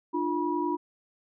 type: tone cluster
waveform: sine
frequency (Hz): 298.7 / 349.1 / 970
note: D4 / F4 / B5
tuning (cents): +29 / -1 / -31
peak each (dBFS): -30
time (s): 0.13-0.77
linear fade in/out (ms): 20
effects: none